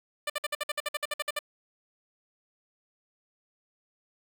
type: tone bursts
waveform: 10% pulse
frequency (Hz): 593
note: D5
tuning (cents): +17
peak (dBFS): -20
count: 14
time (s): 0.27-1.391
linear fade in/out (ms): 5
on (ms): 29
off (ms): 55
effects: none